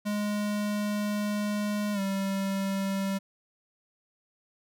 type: tone with pitch glide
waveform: square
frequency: 207.7 to 194.91 Hz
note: G#3 to G3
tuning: 0 to -10 cents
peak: -28 dBFS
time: 0.05-3.19 s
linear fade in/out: 20 ms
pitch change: -110 cents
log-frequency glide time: 1.93-2 s
effects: none